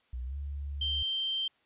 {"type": "tone with pitch glide", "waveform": "sine", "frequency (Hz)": [61.74, 70.92], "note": ["B1", "C#2"], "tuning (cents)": [0, 40], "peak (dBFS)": -34, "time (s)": [0.13, 1.03], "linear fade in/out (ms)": 5, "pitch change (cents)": 240, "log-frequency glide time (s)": [0.24, 0.36]}
{"type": "tone", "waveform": "sine", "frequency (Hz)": 3136, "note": "G7", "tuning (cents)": 0, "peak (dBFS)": -29, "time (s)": [0.81, 1.48], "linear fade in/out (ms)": 5}
{"effects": ["white hiss -69 dBFS RMS until 1.65 s", "resampled to 8000 Hz"]}